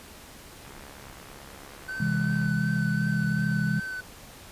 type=click train; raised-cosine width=0.5 ms; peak=-32 dBFS; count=126; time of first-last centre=0.65-2.459 s; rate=69.1 Hz
type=tone with vibrato; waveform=triangle; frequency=1518 Hz; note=F#6; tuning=44 cents sharp; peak=-30 dBFS; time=1.88-4.01 s; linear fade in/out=10 ms; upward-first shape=triangle; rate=2.7 Hz; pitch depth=28 cents each way
type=chord; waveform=sine; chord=C augmented; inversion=none; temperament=just; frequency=130.81 / 163.52 / 204.4 Hz; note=C3 / E3 / G#3; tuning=0 / -14 / -27 cents; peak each=-29 / -27 / -28 dBFS; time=2-3.8 s; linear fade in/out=5 ms
effects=pink hiss -47 dBFS RMS until 4.51 s + resampled to 32000 Hz